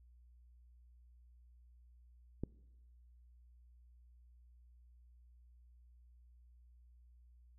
click, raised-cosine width 3 ms, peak -25 dBFS, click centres 2.436 s, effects noise-tail reverb RT60 1.0 s tail -23 dB re dry + added 60 Hz sine -60 dBFS peak until 7.58 s

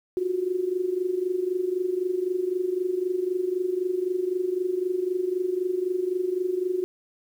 sine tone with amplitude modulation, 365.5 Hz, F#4, 21 cents flat, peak -20 dBFS, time 0.17-6.84 s, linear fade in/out 0 ms, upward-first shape sine, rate 23.9 Hz, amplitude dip 75%, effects 9-bit

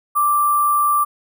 sine tone with sample-and-hold, 1174.7 Hz, D6, in tune, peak -13 dBFS, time 0.15-1.05 s, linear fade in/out 20 ms, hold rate 11025 Hz, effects none

